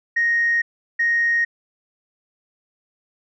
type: tone pair in turn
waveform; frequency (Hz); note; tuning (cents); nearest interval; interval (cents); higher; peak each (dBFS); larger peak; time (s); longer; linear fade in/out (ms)
sine; 1867 / 1867; A#6 / A#6; +2 / +2; unison; 0; neither; -15; neither; 0.16-0.62 / 0.99-1.45; neither; 10
effects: tanh soft clip ceiling -11 dBFS